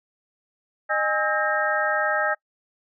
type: tone cluster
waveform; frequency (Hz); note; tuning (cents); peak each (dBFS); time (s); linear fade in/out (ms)
sine; 612 / 823 / 1291 / 1597 / 1854; D#5 / G#5 / E6 / G6 / A#6; -29 / -16 / -37 / +32 / -10; -26 / -28 / -27 / -26 / -28; 0.89-2.35; 20
effects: noise-tail reverb RT60 0.1 s tail -24 dB re dry